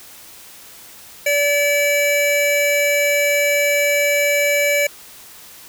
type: tone pair together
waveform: square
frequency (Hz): 575.7 / 2300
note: D5 / D7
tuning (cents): -35 / -37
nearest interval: 2 octaves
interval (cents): 2398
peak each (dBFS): -18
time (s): 1.26-4.87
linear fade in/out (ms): 5
effects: white hiss -41 dBFS RMS until 5.68 s